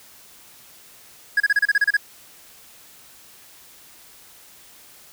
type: tone bursts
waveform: triangle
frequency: 1661.2 Hz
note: G#6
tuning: in tune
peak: -12 dBFS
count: 10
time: 1.37-1.969 s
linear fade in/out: 5 ms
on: 32 ms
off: 31 ms
effects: white hiss -48 dBFS RMS until 5.12 s